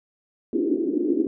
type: band-pass noise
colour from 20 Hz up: white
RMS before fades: -23 dBFS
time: 0.53-1.27 s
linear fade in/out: 2 ms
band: 270 to 360 Hz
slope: 48 dB/octave
effects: none